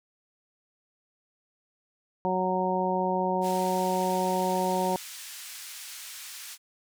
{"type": "harmonic tone", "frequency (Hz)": 185, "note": "F#3", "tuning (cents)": 0, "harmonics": [1, 2, 3, 4, 5], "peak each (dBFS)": [-31, -31, -31, -31, -29], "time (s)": [2.25, 4.96], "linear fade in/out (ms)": 0}
{"type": "band-pass noise", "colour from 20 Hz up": "white", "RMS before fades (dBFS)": -42, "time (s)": [3.41, 6.58], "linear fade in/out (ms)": 50, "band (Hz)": [1600, 11000], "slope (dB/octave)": 12}
{"effects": []}